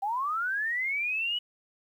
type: linear sweep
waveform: sine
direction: up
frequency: 767 to 2960 Hz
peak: -27 dBFS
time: 0.02-1.39 s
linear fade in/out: 10 ms
effects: 10-bit